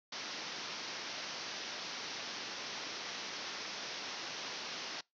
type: low-pass noise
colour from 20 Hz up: white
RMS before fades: -43 dBFS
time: 0.12-5.01 s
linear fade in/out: 5 ms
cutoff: 6000 Hz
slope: 96 dB/octave
effects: noise-tail reverb RT60 0.2 s tail -25 dB re dry + high-pass 200 Hz 12 dB/octave